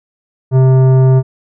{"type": "tone with tanh clipping", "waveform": "triangle", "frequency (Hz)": 130.81, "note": "C3", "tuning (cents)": 0, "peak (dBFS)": -7, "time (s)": [0.51, 1.23], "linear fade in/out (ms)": 50, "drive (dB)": 17, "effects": []}